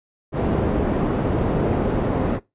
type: low-pass noise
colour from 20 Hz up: white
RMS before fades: -21 dBFS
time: 0.32-2.4 s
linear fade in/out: 50 ms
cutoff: 420 Hz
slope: 12 dB/octave
effects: noise-tail reverb RT60 0.2 s tail -20 dB re dry + resampled to 8000 Hz